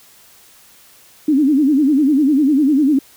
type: tone with vibrato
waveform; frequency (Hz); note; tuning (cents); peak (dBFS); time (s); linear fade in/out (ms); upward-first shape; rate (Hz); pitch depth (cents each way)
sine; 285.1; C#4; +49; -10; 1.28-2.99; 5; sine; 10; 160
effects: white hiss -47 dBFS RMS until 3.16 s